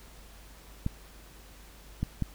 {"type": "clicks", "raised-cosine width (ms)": 5, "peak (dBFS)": -16, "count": 3, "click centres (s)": [0.864, 2.03, 2.223], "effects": ["added 50 Hz sine -51 dBFS peak until 2.34 s", "pink hiss -54 dBFS RMS until 2.34 s"]}